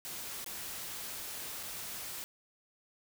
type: noise with dropouts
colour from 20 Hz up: white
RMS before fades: -42 dBFS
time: 0.05-2.24 s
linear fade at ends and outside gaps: 0 ms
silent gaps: 0.444-0.462 / 1.629-1.633 s
effects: none